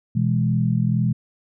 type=chord; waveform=sine; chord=E major; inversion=second; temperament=equal; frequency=123.47 / 164.81 / 207.7 Hz; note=B2 / E3 / G#3; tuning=0 / 0 / 0 cents; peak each=-20 / -22 / -23 dBFS; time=0.15-1.13 s; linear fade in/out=10 ms; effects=none